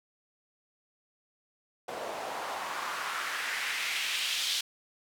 white noise with band-pass filter sweep, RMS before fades -34 dBFS, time 1.88-4.61 s, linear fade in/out 5 ms, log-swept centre 560 to 3800 Hz, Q 1.9, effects none

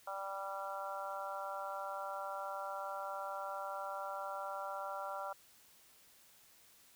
harmonic tone, 195.5 Hz, G3, 4 cents flat, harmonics 3 / 4 / 5 / 6 / 7, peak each -45 / -45 / -47 / -49 / -45 dBFS, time 0.07-5.33 s, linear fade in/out 5 ms, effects white hiss -64 dBFS RMS until 6.95 s

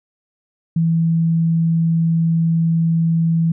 sine tone, 164.81 Hz, E3, in tune, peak -13 dBFS, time 0.76-3.52 s, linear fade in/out 5 ms, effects none

